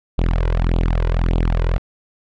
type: tone with flanger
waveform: sawtooth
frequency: 42.02 Hz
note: E1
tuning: 34 cents sharp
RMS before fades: -17 dBFS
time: 0.18-1.78 s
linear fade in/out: 0 ms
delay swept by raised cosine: 0.26 to 2.06 ms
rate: 1.7 Hz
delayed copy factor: +0.9
effects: low-pass 3000 Hz 12 dB/octave